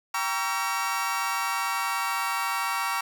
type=chord; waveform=30% pulse; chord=G diminished seventh; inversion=none; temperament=just; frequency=784 / 940.8 / 1128.9 / 1354.7 Hz; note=G5 / Bb5 / Db6 / Fb6; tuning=0 / +16 / +31 / +47 cents; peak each=-32 / -28 / -28 / -29 dBFS; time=0.14-3.01 s; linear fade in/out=5 ms; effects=none